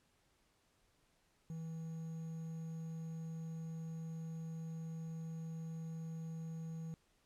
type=tone with quantisation; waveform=triangle; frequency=162.3 Hz; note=E3; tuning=27 cents flat; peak=-40 dBFS; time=1.5-6.94 s; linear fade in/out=0 ms; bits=11; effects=pink hiss -75 dBFS RMS until 7.25 s + low-pass 11000 Hz 12 dB/octave